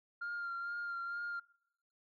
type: tone with vibrato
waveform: sine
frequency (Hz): 1396.9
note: F6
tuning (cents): 0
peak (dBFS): -36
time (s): 0.21-1.4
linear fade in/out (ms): 10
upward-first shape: sine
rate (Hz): 2.2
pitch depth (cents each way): 23
effects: noise-tail reverb RT60 0.8 s tail -25 dB re dry + tanh soft clip ceiling -35 dBFS